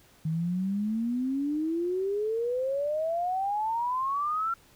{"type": "exponential sweep", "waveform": "sine", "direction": "up", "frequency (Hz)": [155.56, 1371], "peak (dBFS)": -26, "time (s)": [0.25, 4.54], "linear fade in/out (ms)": 5, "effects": ["pink hiss -59 dBFS RMS until 4.75 s"]}